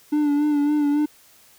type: tone with vibrato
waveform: triangle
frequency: 293.7 Hz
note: D4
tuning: in tune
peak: -15 dBFS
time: 0.12-1.06 s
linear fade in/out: 10 ms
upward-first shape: sine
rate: 3.6 Hz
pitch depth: 38 cents each way
effects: white hiss -53 dBFS RMS until 1.58 s